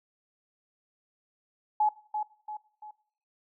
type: tone with echo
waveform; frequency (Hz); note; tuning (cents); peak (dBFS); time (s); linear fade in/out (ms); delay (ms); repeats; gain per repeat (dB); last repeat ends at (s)
sine; 849; G#5; +38; -21; 1.8-1.89; 5; 340; 3; -7; 2.91
effects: noise-tail reverb RT60 0.6 s tail -20 dB re dry